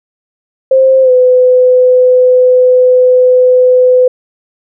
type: tone with pitch glide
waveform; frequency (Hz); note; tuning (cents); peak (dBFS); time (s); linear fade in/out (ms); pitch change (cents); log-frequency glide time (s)
sine; 527 to 504.4; C5 to B4; +12 to +36; -3; 0.71-4.08; 5; -76; 1.02-1.11
effects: none